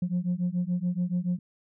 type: beating tone pair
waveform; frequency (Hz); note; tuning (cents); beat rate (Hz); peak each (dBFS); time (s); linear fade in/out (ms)
sine; 174.61 / 181.61; F3 / F#3; 0 / -32; 7; -27; 0.02-1.39; 5
effects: tanh soft clip ceiling -21 dBFS